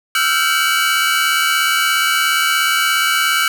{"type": "tone cluster", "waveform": "45% pulse", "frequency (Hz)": [1320, 1397, 1552, 2269, 2948], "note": ["E6", "F6", "G6", "C#7", "F#7"], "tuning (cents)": [2, 0, -18, 40, -7], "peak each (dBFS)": -20, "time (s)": [0.15, 3.48], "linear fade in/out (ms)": 2, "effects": []}